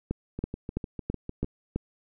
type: two click trains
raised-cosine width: 3 ms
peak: -15 / -21 dBFS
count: 6 / 8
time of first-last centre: 0.11-1.76 / 0.39-1.444 s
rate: 3.03 / 6.64 Hz
effects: none